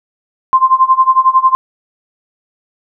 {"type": "tone with tremolo", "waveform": "sine", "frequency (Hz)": 1046.5, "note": "C6", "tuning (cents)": 0, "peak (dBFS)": -3, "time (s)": [0.53, 1.55], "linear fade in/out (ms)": 0, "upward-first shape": "sine", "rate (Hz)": 11, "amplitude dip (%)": 90, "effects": []}